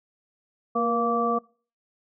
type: harmonic tone with a mistuned harmonic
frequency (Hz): 232.3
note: A#3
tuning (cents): -6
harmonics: 1 / 2 / 3 / 5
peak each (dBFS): -28 / -27 / -28 / -25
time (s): 0.75-1.39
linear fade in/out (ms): 10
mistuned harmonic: 2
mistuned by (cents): +40
effects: noise-tail reverb RT60 0.4 s tail -24 dB re dry